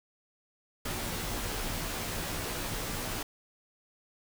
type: noise with comb filter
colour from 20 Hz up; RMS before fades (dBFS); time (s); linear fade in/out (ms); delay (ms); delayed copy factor
pink; -35; 0.85-3.23; 5; 15; -0.8
effects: none